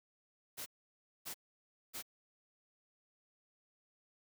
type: noise bursts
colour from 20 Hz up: white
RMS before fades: -44 dBFS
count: 3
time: 0.57-2.026 s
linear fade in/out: 20 ms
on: 92 ms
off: 590 ms
effects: none